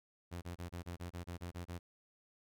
sawtooth tone bursts, 87.31 Hz, F2, in tune, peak -38 dBFS, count 11, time 0.31-1.79 s, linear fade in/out 20 ms, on 110 ms, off 27 ms, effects none

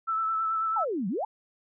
sine tone with vibrato, 1318.5 Hz, E6, in tune, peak -25 dBFS, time 0.07-0.85 s, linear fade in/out 20 ms, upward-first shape sine, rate 9.2 Hz, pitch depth 23 cents each way
sine exponential two-way sweep, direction down then up, 931 to 174.61 to 931 Hz, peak -27 dBFS, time 0.76-1.25 s, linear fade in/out 5 ms, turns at 1.08 s
effects none

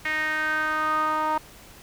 sawtooth tone with band-pass filter sweep, 310 Hz, D#4, 6 cents flat, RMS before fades -25 dBFS, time 0.05-1.38 s, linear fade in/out 5 ms, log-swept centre 2000 to 1000 Hz, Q 5.7, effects pink hiss -48 dBFS RMS until 1.82 s

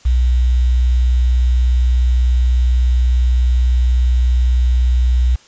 sine tone with quantisation, 61.74 Hz, B1, in tune, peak -10 dBFS, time 0.05-5.36 s, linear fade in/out 10 ms, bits 6, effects white hiss -47 dBFS RMS until 5.47 s + resampled to 16000 Hz

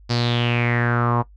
sawtooth tone with low-pass filter sweep, 119.6 Hz, A#2, 45 cents sharp, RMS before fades -20 dBFS, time 0.09-1.23 s, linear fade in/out 20 ms, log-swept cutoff 4900 to 970 Hz, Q 5.9, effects noise-tail reverb RT60 0.1 s tail -18 dB re dry + added 50 Hz sine -44 dBFS peak until 1.36 s

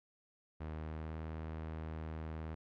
sawtooth tone with pitch glide, 78 to 79.27 Hz, D#2 to D#2, +5 to +33 cents, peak -37 dBFS, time 0.6-2.55 s, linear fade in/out 10 ms, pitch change +28 cents, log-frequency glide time 0.73-1.17 s, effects low-pass 2000 Hz 12 dB/octave

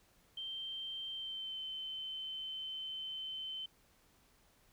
sine tone with pitch glide, 3136 to 3073 Hz, G7 to G7, 0 to -35 cents, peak -40 dBFS, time 0.37-3.66 s, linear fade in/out 5 ms, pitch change -35 cents, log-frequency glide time 1.12-1.58 s, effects pink hiss -69 dBFS RMS until 4.72 s

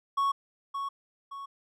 triangle tone with echo, 1108.7 Hz, C#6, in tune, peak -22 dBFS, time 0.17-0.32 s, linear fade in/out 10 ms, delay 570 ms, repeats 2, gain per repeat -7 dB, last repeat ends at 1.46 s, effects none

